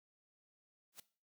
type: noise with exponential growth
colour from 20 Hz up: white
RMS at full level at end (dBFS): -45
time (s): 0.92-1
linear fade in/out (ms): 5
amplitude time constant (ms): 16
effects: noise-tail reverb RT60 0.4 s tail -18 dB re dry + high-pass 150 Hz 12 dB/octave